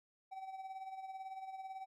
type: tone with tremolo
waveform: triangle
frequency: 766 Hz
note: G5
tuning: 40 cents flat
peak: -40 dBFS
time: 0.31-1.86 s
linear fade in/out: 20 ms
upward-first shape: sine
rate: 18 Hz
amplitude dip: 60%
effects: none